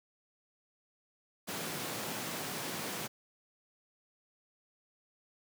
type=high-pass noise; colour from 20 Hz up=pink; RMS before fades=-39 dBFS; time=1.47-3.08 s; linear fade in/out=20 ms; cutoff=140 Hz; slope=24 dB/octave; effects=none